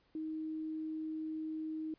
sine tone, 314.4 Hz, D#4, 18 cents sharp, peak -37 dBFS, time 0.15-1.94 s, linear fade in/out 2 ms, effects pink hiss -72 dBFS RMS until 1.98 s + resampled to 11025 Hz

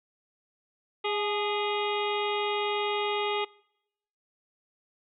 harmonic tone with a mistuned harmonic, 411.6 Hz, G#4, 16 cents flat, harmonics 1 / 2 / 3 / 5 / 6 / 7 / 8 / 9, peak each -30 / -33 / -35 / -37 / -38 / -38 / -39 / -40 dBFS, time 1.04-3.45 s, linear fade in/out 10 ms, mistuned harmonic 2, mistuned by +44 cents, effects noise-tail reverb RT60 0.8 s tail -24 dB re dry

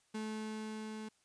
35% pulse tone with level ramp, 216.9 Hz, A3, 25 cents flat, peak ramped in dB -36 to -41 dBFS, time 0.14-1.09 s, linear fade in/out 10 ms, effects white hiss -73 dBFS RMS until 1.24 s + resampled to 22050 Hz

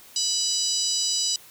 harmonic tone with a mistuned harmonic, 988 Hz, B5, in tune, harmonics 3 / 4 / 5 / 6 / 7 / 8, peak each -34 / -30 / -26 / -30 / -33 / -29 dBFS, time 0.16-1.36 s, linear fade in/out 2 ms, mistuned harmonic 7, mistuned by +47 cents, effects white hiss -49 dBFS RMS until 1.5 s

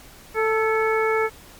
harmonic tone with a mistuned harmonic, 441.5 Hz, A4, 6 cents sharp, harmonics 1 / 2 / 3 / 4 / 5, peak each -20 / -27 / -26 / -30 / -27 dBFS, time 0.34-1.3 s, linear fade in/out 50 ms, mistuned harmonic 4, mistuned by -51 cents, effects pink hiss -46 dBFS RMS until 1.59 s + MP3 96 kbps

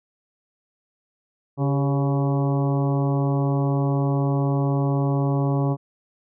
harmonic tone with a mistuned harmonic, 140 Hz, C#3, 18 cents sharp, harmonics 1 / 2 / 3 / 4 / 5 / 6 / 7 / 8, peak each -20 / -26 / -30 / -32 / -34 / -36 / -37 / -38 dBFS, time 1.57-5.77 s, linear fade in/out 50 ms, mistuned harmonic 3, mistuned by -67 cents, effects none

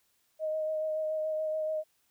sine tone with vibrato, 624 Hz, D#5, 5 cents sharp, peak -29 dBFS, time 0.39-1.84 s, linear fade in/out 50 ms, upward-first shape sine, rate 7 Hz, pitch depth 16 cents each way, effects white hiss -72 dBFS RMS until 2.1 s

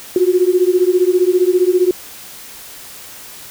sine beating tone pair, 355.5 / 370.5 Hz, F4 / F#4, +31 / +2 cents, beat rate 15 Hz, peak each -13 dBFS, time 0.16-1.91 s, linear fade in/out 2 ms, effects white hiss -35 dBFS RMS until 3.5 s

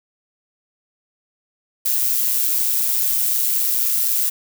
violet noise with amplitude modulation, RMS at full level -17 dBFS, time 1.85-4.3 s, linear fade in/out 10 ms, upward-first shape sine, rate 124 Hz, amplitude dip 45%, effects none

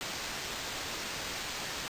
violet noise with sample-and-hold, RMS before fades -38 dBFS, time 0.01-1.88 s, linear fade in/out 0 ms, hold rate 11025 Hz, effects resampled to 32000 Hz

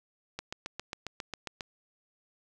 click train, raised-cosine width 0.2 ms, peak -19 dBFS, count 10, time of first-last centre 0.39-1.608 s, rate 7.39 Hz, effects none

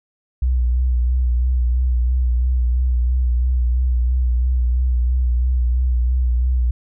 sine tone with vibrato, 61.74 Hz, B1, in tune, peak -14 dBFS, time 0.42-6.71 s, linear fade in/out 5 ms, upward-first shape sine, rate 3 Hz, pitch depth 46 cents each way, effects none

